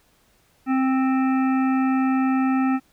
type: harmonic tone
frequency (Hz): 262.9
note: C4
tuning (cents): +8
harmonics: 1 / 3 / 5 / 7 / 9 / 10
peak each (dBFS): -18 / -28 / -30 / -36 / -40 / -41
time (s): 0.66-2.8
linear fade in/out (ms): 50
effects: pink hiss -61 dBFS RMS until 2.92 s